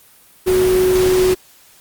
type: tone in noise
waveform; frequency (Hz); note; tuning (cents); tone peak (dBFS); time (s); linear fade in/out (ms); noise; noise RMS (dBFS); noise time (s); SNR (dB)
sine; 370; F#4; 0; -11; 0.46-1.35; 20; pink; -23; 0.46-1.35; +9
effects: white hiss -48 dBFS RMS until 1.8 s + Opus 32 kbps